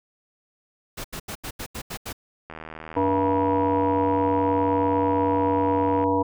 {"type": "noise bursts", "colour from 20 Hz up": "pink", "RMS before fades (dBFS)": -33, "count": 8, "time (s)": [0.97, 2.129], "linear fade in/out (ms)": 10, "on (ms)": 74, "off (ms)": 81}
{"type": "click train", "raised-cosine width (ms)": 0.5, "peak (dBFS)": -22, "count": 282, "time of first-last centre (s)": [2.5, 6.039], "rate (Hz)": 79.4}
{"type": "harmonic tone", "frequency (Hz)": 96.1, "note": "G2", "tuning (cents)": -34, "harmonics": [1, 3, 5, 7, 9, 10], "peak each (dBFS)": [-31, -24, -24, -31, -33, -24], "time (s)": [2.96, 6.23], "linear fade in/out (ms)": 10}
{"effects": []}